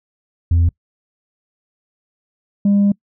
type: tone pair in turn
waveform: sine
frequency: 84.7 / 201.5 Hz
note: E2 / G3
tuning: +48 / +48 cents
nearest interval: octave + minor third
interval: 1500 cents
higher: second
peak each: -8 dBFS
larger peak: neither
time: 0.51-0.69 / 2.65-2.92 s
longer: second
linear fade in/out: 5 ms
effects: noise-tail reverb RT60 0.1 s tail -26 dB re dry + tanh soft clip ceiling -9 dBFS